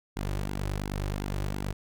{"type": "tone with flanger", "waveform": "sawtooth", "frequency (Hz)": 49.5, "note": "G1", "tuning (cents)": 18, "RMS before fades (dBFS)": -32, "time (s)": [0.16, 1.73], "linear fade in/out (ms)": 10, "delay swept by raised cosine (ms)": [1.6, 4.5], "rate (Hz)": 2.8, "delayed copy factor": -0.65, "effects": []}